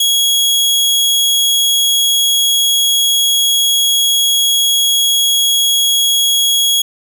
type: tone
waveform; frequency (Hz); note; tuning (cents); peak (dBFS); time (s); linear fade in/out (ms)
sawtooth; 3322; G#7; 0; -7; 0-6.82; 5
effects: none